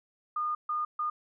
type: tone bursts at uneven times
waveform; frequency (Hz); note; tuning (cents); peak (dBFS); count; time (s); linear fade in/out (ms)
sine; 1220; D#6; -34; -28; 3; 0.36-0.55 / 0.69-0.85 / 0.99-1.1; 5
effects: none